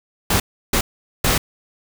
pink noise bursts at uneven times, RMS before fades -17 dBFS, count 3, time 0.3-0.4 / 0.73-0.81 / 1.24-1.38 s, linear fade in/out 5 ms, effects none

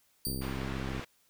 10% pulse tone with exponential decay, 4645 Hz, D8, 20 cents flat, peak -24 dBFS, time 0.25-0.69 s, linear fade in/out 1 ms, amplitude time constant 94 ms
click train, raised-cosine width 3 ms, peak -25 dBFS, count 49, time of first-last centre 0.27-0.995 s, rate 66.2 Hz
white low-pass noise, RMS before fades -43 dBFS, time 0.41-1.05 s, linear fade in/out 10 ms, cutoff 2100 Hz, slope 12 dB/octave
effects white hiss -69 dBFS RMS until 1.29 s

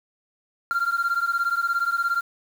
sine beating tone pair, 1377 / 1394 Hz, F6 / F6, -25 / -4 cents, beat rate 17 Hz, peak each -22 / -22 dBFS, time 0.71-2.21 s, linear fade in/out 0 ms, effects tanh soft clip ceiling -18 dBFS + 7-bit

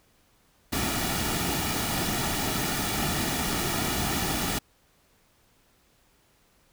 pink noise with comb filter, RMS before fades -28 dBFS, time 0.72-4.59 s, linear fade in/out 10 ms, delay 1.9 ms, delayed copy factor -0.55, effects pink hiss -64 dBFS RMS until 6.72 s

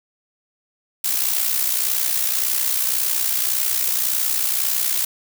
blue noise with amplitude modulation, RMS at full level -18 dBFS, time 1.04-5.05 s, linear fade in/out 5 ms, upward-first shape sine, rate 61.8 Hz, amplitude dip 60%, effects none

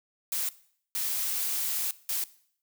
blue noise bursts at uneven times, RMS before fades -30 dBFS, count 3, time 0.32-0.49 / 0.95-1.91 / 2.09-2.24 s, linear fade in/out 2 ms, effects noise-tail reverb RT60 0.6 s tail -19 dB re dry

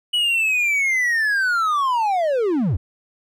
triangle linear sweep, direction down, 2960 to 67.4 Hz, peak -15 dBFS, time 0.13-2.77 s, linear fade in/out 10 ms, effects none

